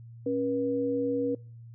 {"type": "tone pair together", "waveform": "sine", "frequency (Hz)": [274.2, 481.3], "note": ["C#4", "B4"], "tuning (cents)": [-19, -45], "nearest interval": "minor seventh", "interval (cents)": 974, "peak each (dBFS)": [-29, -28], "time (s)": [0.26, 1.35], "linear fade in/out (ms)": 5, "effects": ["noise-tail reverb RT60 0.4 s tail -25 dB re dry", "added 116 Hz sine -44 dBFS peak until 1.74 s"]}